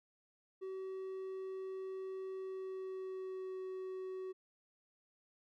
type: tone with pitch glide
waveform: triangle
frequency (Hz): 380 to 375.2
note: F#4 to F#4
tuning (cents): +46 to +24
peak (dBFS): -39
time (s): 0.61-4.33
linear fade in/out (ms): 20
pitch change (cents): -22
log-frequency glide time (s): 2.34-3.58
effects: none